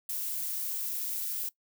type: noise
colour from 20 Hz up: violet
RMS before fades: -34 dBFS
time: 0.09-1.49 s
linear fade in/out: 5 ms
effects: noise-tail reverb RT60 0.1 s tail -19 dB re dry